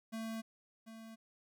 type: tone with echo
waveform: square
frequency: 223.9 Hz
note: A3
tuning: 30 cents sharp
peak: -40 dBFS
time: 0.12-0.42 s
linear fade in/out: 20 ms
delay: 740 ms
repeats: 1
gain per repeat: -10 dB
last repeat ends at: 1.16 s
effects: none